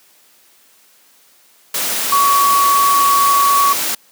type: tone in noise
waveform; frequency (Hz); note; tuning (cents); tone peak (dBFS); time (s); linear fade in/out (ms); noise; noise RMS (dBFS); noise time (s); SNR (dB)
sine; 1125; C#6; +25; -10; 2.12-3.73; 5; white; -19; 1.74-3.95; +6
effects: white hiss -51 dBFS RMS until 4.11 s + high-pass 200 Hz 12 dB/octave